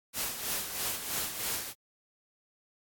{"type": "noise with tremolo", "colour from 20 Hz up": "white", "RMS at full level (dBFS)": -32, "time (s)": [0.13, 1.74], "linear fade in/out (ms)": 50, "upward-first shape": "sine", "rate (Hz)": 3.1, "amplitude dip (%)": 60, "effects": ["AAC 64 kbps"]}